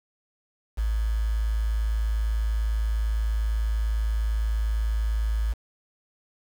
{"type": "tone with quantisation", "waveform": "sine", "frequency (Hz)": 54.4, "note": "A1", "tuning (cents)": -19, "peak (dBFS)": -22, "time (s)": [0.77, 5.54], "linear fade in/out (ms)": 20, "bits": 7, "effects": []}